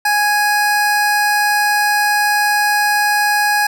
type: tone pair together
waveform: square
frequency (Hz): 830.6 / 1660.2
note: G#5 / G#6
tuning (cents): 0 / -1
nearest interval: octave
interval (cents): 1199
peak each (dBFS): -16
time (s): 0.05-3.67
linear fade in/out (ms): 5
effects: none